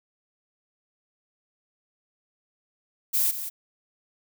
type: noise with echo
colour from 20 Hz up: violet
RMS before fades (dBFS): -23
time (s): 3.13-3.32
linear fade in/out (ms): 20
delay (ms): 180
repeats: 1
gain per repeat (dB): -10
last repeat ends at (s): 3.5
effects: none